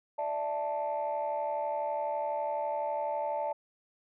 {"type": "chord", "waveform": "sine", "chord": "D suspended second", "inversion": "none", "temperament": "equal", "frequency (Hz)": [587.3, 659.3, 880], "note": ["D5", "E5", "A5"], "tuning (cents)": [0, 0, 0], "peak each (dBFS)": [-33, -36, -32], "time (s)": [0.18, 3.53], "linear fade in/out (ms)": 10, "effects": ["tanh soft clip ceiling -24 dBFS"]}